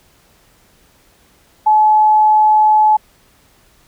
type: tone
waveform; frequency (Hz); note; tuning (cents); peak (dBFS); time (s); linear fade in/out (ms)
sine; 857; A5; -46; -7; 1.66-2.97; 10
effects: pink hiss -52 dBFS RMS until 3.87 s